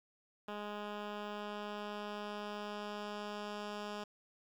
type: tone with low-pass filter sweep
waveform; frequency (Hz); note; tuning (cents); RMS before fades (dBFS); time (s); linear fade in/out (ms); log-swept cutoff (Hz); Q
10% pulse; 207.7; G#3; 0; -43; 0.48-4.04; 5; 2800 to 5200; 1
effects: 10-bit